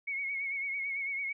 sine tone with vibrato, 2207 Hz, C#7, 8 cents flat, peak -32 dBFS, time 0.07-1.33 s, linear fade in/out 10 ms, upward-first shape triangle, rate 9 Hz, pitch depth 59 cents each way, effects none

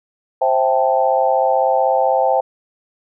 sine chord, A minor seventh, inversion first, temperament equal with one note detuned, 525.7 / 659.3 / 784 / 880 Hz, C5 / E5 / G5 / A5, +8 / 0 / 0 / 0 cents, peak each -17 / -19 / -17 / -21 dBFS, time 0.41-2.41 s, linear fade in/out 10 ms, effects none

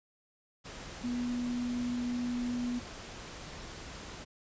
sine tone in noise, 243.9 Hz, B3, 21 cents flat, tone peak -31 dBFS, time 1.03-2.8 s, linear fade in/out 20 ms, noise pink, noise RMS -45 dBFS, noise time 0.64-4.25 s, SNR +11 dB, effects resampled to 16000 Hz

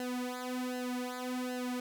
sawtooth tone with flanger, 250.3 Hz, B3, 23 cents sharp, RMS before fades -37 dBFS, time 0-1.8 s, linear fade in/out 2 ms, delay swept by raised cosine 0.85 to 3.65 ms, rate 1.3 Hz, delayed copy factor -0.95, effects none

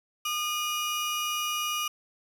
30% pulse tone pair together, 1218.6 / 2900 Hz, D#6 / F#7, -36 / -35 cents, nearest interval octave + minor third, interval 1501 cents, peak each -28 dBFS, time 0.25-1.88 s, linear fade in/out 5 ms, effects none

